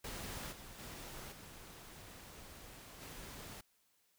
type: noise with level steps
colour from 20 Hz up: pink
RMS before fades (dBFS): -45 / -53 / -49 / -54 / -50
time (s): 0.04-3.61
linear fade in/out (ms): 5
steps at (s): 0.51 / 0.78 / 1.31 / 3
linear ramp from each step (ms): 20
effects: white hiss -75 dBFS RMS until 4.18 s